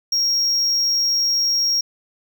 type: tone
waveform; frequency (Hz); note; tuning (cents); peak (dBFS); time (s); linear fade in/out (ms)
triangle; 5588; F8; 0; -15; 0.12-1.81; 5
effects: none